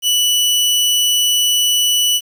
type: tone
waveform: sawtooth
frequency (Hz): 2960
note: F#7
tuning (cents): 0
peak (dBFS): -9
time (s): 0.02-2.21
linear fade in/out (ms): 50
effects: 7-bit